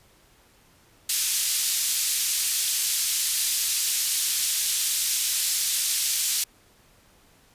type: band-pass noise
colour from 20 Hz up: white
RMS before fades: -25 dBFS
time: 1.09-6.44 s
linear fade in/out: 5 ms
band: 3500 to 11000 Hz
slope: 12 dB/octave
effects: pink hiss -58 dBFS RMS until 7.54 s + resampled to 32000 Hz